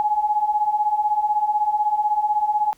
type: beating tone pair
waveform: sine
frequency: 830.6 / 846.6 Hz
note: G#5 / G#5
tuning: 0 / +33 cents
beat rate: 16 Hz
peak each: -23 / -19 dBFS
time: 0-2.73 s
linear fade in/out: 0 ms
effects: pink hiss -57 dBFS RMS until 2.77 s